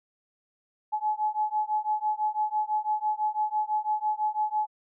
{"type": "beating tone pair", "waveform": "sine", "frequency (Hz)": [850, 856], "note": ["G#5", "A5"], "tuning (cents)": [40, -48], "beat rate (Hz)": 6, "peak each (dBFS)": -28, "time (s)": [0.92, 4.67], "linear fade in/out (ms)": 20, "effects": []}